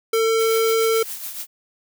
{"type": "tone", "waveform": "square", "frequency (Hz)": 448.9, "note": "A4", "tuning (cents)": 35, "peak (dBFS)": -17, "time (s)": [0.13, 1.03], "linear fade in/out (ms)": 5}
{"type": "noise with tremolo", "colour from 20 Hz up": "blue", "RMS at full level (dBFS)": -29, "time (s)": [0.37, 1.47], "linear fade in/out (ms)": 50, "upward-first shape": "triangle", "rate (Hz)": 7, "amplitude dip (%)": 60}
{"effects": []}